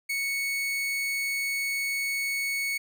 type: tone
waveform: 40% pulse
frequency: 2217 Hz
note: C#7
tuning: in tune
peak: -26 dBFS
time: 0.09-2.78 s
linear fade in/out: 10 ms
effects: none